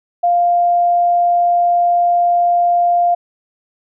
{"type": "tone", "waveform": "sine", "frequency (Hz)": 699, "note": "F5", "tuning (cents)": 1, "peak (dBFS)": -10, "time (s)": [0.23, 3.15], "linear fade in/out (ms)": 10, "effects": []}